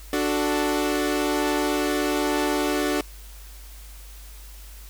sawtooth chord, D major, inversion none, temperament equal, 293.7 / 370 / 440 Hz, D4 / F#4 / A4, 0 / 0 / 0 cents, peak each -20 / -23 / -25 dBFS, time 0.13-3.01 s, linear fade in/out 2 ms, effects added 50 Hz sine -40 dBFS peak until 4.89 s + white hiss -48 dBFS RMS until 4.89 s

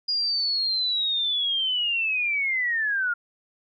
sine linear sweep, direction down, 4886 to 1396.9 Hz, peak -22 dBFS, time 0.08-3.14 s, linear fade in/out 10 ms, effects none

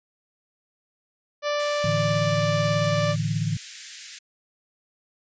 harmonic tone, 587.3 Hz, D5, in tune, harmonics 1 / 2 / 3 / 4 / 5 / 6 / 7 / 8 / 9 / 10, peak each -24 / -30 / -34 / -36 / -38 / -40 / -41 / -42 / -43 / -44 dBFS, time 1.42-3.16 s, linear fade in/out 50 ms
white high-pass noise, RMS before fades -37 dBFS, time 1.59-4.19 s, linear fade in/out 10 ms, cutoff 1600 Hz, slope 48 dB/octave
sine chord, A suspended fourth, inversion none, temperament just, 110 / 146.67 / 165 Hz, A2 / D3 / E3, 0 / -2 / +2 cents, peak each -27 dBFS, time 1.84-3.57 s, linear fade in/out 5 ms
effects resampled to 16000 Hz

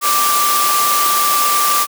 sine tone in noise, 1174.7 Hz, D6, in tune, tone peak -14 dBFS, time 0.01-1.87 s, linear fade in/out 50 ms, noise white, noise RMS -17 dBFS, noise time 0.01-1.87 s, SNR 0 dB, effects high-pass 300 Hz 12 dB/octave

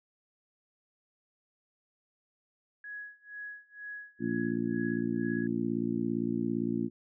sine tone with tremolo, 1673 Hz, G#6, 12 cents sharp, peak -38 dBFS, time 2.84-5.47 s, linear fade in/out 2 ms, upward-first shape sine, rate 2.1 Hz, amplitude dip 95%
harmonic tone, 57.6 Hz, A#1, 20 cents flat, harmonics 2 / 3 / 4 / 5 / 6, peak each -41 / -38 / -32 / -34 / -35 dBFS, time 4.19-6.9 s, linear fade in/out 50 ms
effects none

